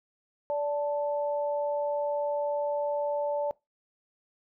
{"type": "tone pair together", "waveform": "sine", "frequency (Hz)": [581.1, 880], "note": ["D5", "A5"], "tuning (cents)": [-18, 0], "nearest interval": "perfect fifth", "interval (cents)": 718, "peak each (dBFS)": [-27, -34], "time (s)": [0.5, 3.51], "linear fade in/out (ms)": 0, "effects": ["noise-tail reverb RT60 0.2 s tail -22 dB re dry"]}